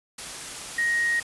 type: tone in noise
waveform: sine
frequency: 1876 Hz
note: A#6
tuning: 11 cents sharp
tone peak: -21 dBFS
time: 0.78-1.2 s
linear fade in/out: 5 ms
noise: white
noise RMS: -36 dBFS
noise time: 0.18-1.23 s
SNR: +12 dB
effects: resampled to 24000 Hz